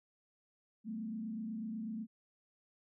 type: tone with frequency modulation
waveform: sine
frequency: 220 Hz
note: A3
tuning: in tune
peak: -38 dBFS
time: 0.84-2.07 s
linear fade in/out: 50 ms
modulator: 28.1 Hz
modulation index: 0.69
effects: none